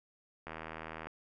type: click train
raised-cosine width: 0.5 ms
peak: -27 dBFS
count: 49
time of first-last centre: 0.47-1.07 s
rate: 80 Hz
effects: none